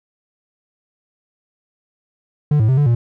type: tone with pitch steps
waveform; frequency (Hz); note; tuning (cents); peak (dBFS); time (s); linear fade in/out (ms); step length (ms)
triangle; 148.6 / 109 / 131.3 / 145.6 / 118.2; D3 / A2 / C3 / D3 / A#2; +21 / -16 / +6 / -15 / +24; -9; 2.51-2.95; 5; 88
effects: none